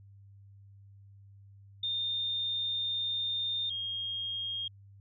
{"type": "tone pair in turn", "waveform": "sine", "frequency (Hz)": [3631, 3244], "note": ["A#7", "G#7"], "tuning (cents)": [-46, -41], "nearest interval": "major second", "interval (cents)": 195, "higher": "first", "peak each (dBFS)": [-30, -33], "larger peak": "first", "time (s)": [[1.83, 3.7], [3.7, 4.68]], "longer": "first", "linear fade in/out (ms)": 5, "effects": ["added 99 Hz sine -52 dBFS peak until 5 s"]}